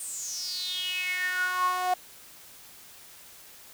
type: tone with high-pass filter sweep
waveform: sawtooth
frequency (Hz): 365.5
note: F#4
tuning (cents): -21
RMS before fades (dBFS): -30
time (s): 0-1.94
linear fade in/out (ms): 5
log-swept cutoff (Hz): 9000 to 750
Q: 8.8
effects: white hiss -50 dBFS RMS until 3.73 s